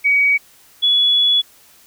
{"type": "tone pair in turn", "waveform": "sine", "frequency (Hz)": [2261, 3398], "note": ["C#7", "G#7"], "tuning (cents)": [34, 39], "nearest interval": "perfect fifth", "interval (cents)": 705, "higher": "second", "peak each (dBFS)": -11, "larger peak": "neither", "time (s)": [[0.04, 0.38], [0.82, 1.42]], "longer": "second", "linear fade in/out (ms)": 20, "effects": ["white hiss -49 dBFS RMS until 1.86 s"]}